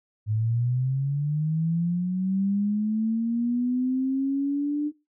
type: linear sweep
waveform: sine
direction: up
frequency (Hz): 105.2 to 299.4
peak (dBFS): -22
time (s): 0.26-4.92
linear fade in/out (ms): 50
effects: noise-tail reverb RT60 0.2 s tail -17 dB re dry